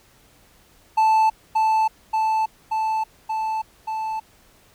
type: tone with echo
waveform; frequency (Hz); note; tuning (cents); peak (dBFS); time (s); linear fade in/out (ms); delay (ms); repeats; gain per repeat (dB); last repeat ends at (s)
triangle; 878; A5; -4; -12; 0.97-1.3; 10; 580; 5; -2; 4.2
effects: pink hiss -55 dBFS RMS until 4.74 s